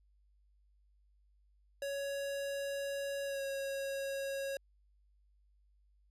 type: tone with pitch glide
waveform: square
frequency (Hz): 558 to 548.4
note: C#5 to C#5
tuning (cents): +11 to -19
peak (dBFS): -37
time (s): 1.82-4.57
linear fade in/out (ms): 2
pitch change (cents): -30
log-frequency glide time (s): 3.25-3.42
effects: added 50 Hz sine -66 dBFS peak until 6.1 s + resampled to 32000 Hz